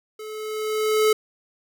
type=tone with level ramp; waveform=square; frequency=431.4 Hz; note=A4; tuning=34 cents flat; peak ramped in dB=-35 to -15 dBFS; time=0.19-1.13 s; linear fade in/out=5 ms; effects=none